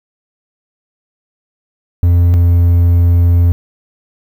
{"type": "tone pair in turn", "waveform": "triangle", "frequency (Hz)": [86.8, 86.48], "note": ["F2", "F2"], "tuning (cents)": [-10, -16], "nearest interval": "unison", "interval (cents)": 6, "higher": "first", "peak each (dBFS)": -4, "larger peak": "neither", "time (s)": [[2.03, 2.34], [2.34, 3.52]], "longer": "second", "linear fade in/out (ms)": 0, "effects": ["7-bit"]}